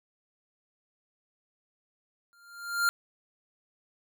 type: tone with exponential growth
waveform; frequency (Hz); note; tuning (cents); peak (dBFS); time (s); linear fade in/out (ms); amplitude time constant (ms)
square; 1396.9; F6; 0; -21; 2.33-2.89; 0; 120
effects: none